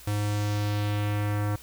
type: tone with low-pass filter sweep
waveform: square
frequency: 103.83 Hz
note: G#2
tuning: in tune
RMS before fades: -27 dBFS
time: 0.07-1.56 s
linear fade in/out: 5 ms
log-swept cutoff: 12000 to 1400 Hz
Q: 1.4
effects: added 60 Hz sine -52 dBFS peak until 1.62 s + white hiss -49 dBFS RMS until 1.62 s